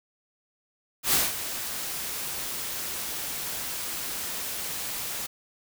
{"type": "noise with ADSR envelope", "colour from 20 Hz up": "white", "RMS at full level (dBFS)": -21, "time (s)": [1.03, 5.27], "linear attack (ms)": 99, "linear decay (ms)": 190, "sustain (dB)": -12, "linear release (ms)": 13, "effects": []}